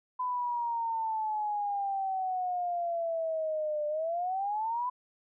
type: exponential two-way sweep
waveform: sine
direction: down then up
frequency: 1009 to 594 to 1009 Hz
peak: -29 dBFS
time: 0.19-4.9 s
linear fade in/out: 10 ms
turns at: 3.87 s
effects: none